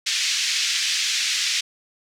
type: band-pass noise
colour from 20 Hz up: white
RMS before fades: -23 dBFS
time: 0.06-1.61 s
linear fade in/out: 10 ms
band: 2000 to 6100 Hz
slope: 24 dB/octave
effects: none